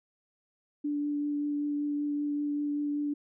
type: tone with vibrato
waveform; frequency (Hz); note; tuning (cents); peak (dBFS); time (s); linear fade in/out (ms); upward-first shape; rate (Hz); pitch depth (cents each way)
sine; 291.9; D4; -10; -28; 0.84-3.14; 10; triangle; 5.2; 11
effects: none